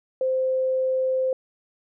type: tone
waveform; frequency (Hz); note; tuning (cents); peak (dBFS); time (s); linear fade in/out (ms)
sine; 520; C5; -11; -20; 0.21-1.33; 2
effects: none